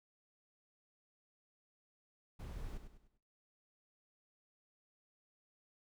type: noise with echo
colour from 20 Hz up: brown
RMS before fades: -45 dBFS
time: 2.39-2.78 s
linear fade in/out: 10 ms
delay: 100 ms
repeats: 4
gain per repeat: -8 dB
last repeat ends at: 3.18 s
effects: noise-tail reverb RT60 0.6 s tail -22 dB re dry